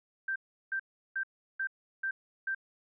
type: tone bursts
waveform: sine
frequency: 1568 Hz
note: G6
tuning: in tune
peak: -30 dBFS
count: 6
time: 0.28-2.548 s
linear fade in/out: 5 ms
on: 78 ms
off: 360 ms
effects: none